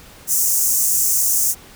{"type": "high-pass noise", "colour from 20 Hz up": "pink", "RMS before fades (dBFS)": -17, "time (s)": [0.27, 1.55], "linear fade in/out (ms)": 50, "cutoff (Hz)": 6100, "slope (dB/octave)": 48, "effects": ["pink hiss -43 dBFS RMS until 1.75 s"]}